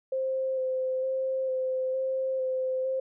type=tone with vibrato; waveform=sine; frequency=522 Hz; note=C5; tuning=4 cents flat; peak=-26 dBFS; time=0.12-3 s; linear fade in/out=5 ms; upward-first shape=square; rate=1.1 Hz; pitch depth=13 cents each way; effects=none